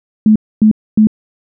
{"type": "tone bursts", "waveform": "sine", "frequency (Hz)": 215.5, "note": "A3", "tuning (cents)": -36, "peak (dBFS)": -4, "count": 3, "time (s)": [0.26, 1.071], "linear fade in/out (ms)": 2, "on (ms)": 97, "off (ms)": 260, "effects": []}